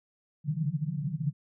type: band-pass noise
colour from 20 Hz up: pink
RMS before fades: -31 dBFS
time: 0.44-1.33 s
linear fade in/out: 50 ms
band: 140 to 170 Hz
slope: 96 dB/octave
effects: none